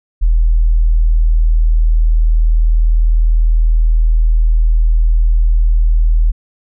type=tone; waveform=sine; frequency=40.1 Hz; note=E1; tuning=47 cents flat; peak=-7 dBFS; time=0.21-6.32 s; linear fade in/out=20 ms; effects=none